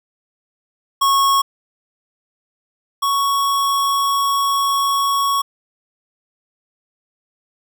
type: tone pair in turn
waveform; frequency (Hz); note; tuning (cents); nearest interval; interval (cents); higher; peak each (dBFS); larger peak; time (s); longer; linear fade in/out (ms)
square; 1100 / 1111.5; C#6 / C#6; -14 / +4; unison; 18; second; -13 / -16; first; 1.01-1.42 / 3.02-5.42; second; 10
effects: none